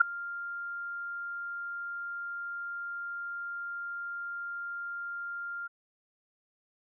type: tone with ADSR envelope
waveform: sine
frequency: 1396.9 Hz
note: F6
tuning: in tune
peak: -13 dBFS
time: 0-5.68 s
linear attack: 11 ms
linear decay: 8 ms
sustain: -22 dB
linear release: 17 ms
effects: none